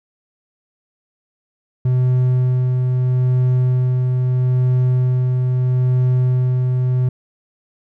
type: tone with tremolo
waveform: triangle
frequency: 126.7 Hz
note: B2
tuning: 45 cents sharp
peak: -10 dBFS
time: 1.85-7.09 s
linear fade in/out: 5 ms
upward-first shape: sine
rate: 0.77 Hz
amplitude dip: 25%
effects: none